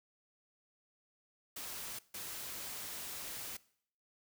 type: noise bursts at uneven times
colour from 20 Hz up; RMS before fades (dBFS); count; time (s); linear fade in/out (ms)
white; -44; 2; 1.56-1.99 / 2.14-3.57; 5
effects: noise-tail reverb RT60 0.6 s tail -20 dB re dry